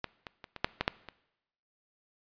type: clicks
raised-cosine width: 0.3 ms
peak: -17 / -24 / -27 / -24 / -9 / -12 / -9 / -26 dBFS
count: 8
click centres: 0.043 / 0.268 / 0.442 / 0.563 / 0.645 / 0.81 / 0.879 / 1.087 s
effects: noise-tail reverb RT60 0.9 s tail -20 dB re dry + resampled to 11025 Hz